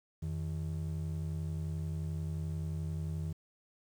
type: ring-modulated tone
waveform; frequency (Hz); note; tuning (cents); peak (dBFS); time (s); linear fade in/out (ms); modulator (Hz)
triangle; 122; B2; -21; -29; 0.22-3.33; 10; 35.7
effects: 10-bit